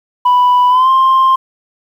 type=tone with pitch glide; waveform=sine; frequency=989 to 1053.9 Hz; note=B5 to C6; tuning=+2 to +12 cents; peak=-4 dBFS; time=0.25-1.36 s; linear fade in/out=10 ms; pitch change=+110 cents; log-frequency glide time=0.69-0.89 s; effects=tanh soft clip ceiling -5 dBFS + 7-bit